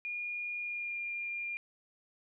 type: tone with pitch glide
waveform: sine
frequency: 2430 to 2402 Hz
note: D#7 to D7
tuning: -42 to +38 cents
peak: -35 dBFS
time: 0.05-1.57 s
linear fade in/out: 0 ms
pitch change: -20 cents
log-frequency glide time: 0.59-1.01 s
effects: none